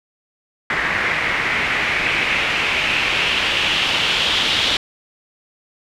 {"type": "noise with low-pass filter sweep", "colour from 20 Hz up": "white", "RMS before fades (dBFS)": -19, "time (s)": [0.7, 4.77], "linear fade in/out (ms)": 2, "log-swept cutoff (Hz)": [1900, 3400], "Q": 3.2, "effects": []}